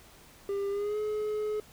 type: tone with pitch glide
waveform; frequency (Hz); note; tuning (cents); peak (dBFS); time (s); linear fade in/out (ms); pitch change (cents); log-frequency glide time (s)
triangle; 398.8 to 425; G4 to G#4; +30 to +40; -27; 0.49-1.6; 2; +110; 0.7-0.98
effects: pink hiss -55 dBFS RMS until 1.72 s